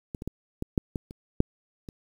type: clicks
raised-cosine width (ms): 3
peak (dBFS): -21 / -23 / -18 / -17 / -9 / -17 / -28 / -6 / -27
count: 9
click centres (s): 0.148 / 0.221 / 0.276 / 0.624 / 0.778 / 0.958 / 1.109 / 1.404 / 1.888
effects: 8-bit